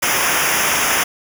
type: noise with comb filter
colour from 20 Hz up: pink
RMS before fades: -17 dBFS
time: 0.02-1.04 s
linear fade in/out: 10 ms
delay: 0.24 ms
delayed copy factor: -1
effects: none